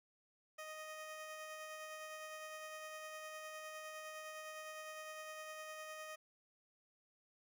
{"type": "tone with tremolo", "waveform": "15% pulse", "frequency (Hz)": 622.3, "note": "D#5", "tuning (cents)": 0, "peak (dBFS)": -40, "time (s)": [0.58, 6.16], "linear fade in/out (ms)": 10, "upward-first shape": "sine", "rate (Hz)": 9.8, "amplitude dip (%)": 25, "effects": []}